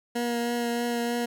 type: tone with vibrato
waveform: 20% pulse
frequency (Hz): 237.6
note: A#3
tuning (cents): +33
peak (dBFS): -21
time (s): 0.15-1.26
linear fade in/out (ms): 10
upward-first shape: triangle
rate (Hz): 3.2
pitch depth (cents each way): 15
effects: none